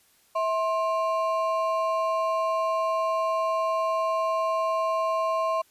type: ring-modulated tone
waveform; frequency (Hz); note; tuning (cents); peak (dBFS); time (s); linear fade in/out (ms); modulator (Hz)
triangle; 855; A5; -50; -18; 0.35-5.62; 10; 205
effects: white hiss -62 dBFS RMS until 5.7 s + resampled to 32000 Hz